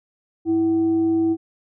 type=tone with frequency modulation; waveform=sine; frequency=328.1 Hz; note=E4; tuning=8 cents flat; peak=-16 dBFS; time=0.45-1.37 s; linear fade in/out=50 ms; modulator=428 Hz; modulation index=0.2; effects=none